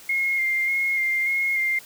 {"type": "tone with vibrato", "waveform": "sine", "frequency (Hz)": 2130, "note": "C7", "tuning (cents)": 30, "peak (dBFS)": -20, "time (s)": [0.09, 1.79], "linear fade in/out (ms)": 5, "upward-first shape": "square", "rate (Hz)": 1.7, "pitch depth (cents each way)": 21, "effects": ["white hiss -46 dBFS RMS until 1.85 s"]}